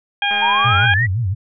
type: harmonic tone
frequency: 810 Hz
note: G#5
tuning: 43 cents flat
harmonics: 1 / 2 / 3 / 4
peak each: -21 / -21 / -21 / -21 dBFS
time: 0.22-0.94 s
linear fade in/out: 2 ms
type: click train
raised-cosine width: 0.5 ms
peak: -17 dBFS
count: 115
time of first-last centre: 0.31-0.855 s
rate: 209 Hz
type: exponential sweep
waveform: sine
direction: up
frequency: 880 to 1980 Hz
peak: -15 dBFS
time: 0.41-1.07 s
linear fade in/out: 20 ms
type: tone with vibrato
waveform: sine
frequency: 105.7 Hz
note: G#2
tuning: 31 cents sharp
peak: -16 dBFS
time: 0.64-1.35 s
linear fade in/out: 20 ms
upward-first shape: sine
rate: 5.8 Hz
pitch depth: 260 cents each way
effects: none